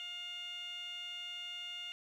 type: tone with band-pass filter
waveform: 15% pulse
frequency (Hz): 708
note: F5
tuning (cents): +23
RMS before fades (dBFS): -44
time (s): 0-1.92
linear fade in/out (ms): 0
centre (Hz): 3100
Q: 9.4
effects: none